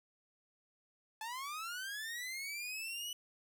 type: linear sweep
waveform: sawtooth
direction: up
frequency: 858 to 2971 Hz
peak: -37 dBFS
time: 1.21-3.13 s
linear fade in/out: 2 ms
effects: none